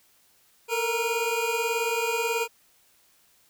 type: tone cluster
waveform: square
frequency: 450.8 / 469.2 / 939 / 2446 Hz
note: A4 / A#4 / A#5 / D#7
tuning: +42 / +11 / +12 / -30 cents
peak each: -31 dBFS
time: 0.68-2.48 s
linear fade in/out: 50 ms
effects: white hiss -62 dBFS RMS until 3.49 s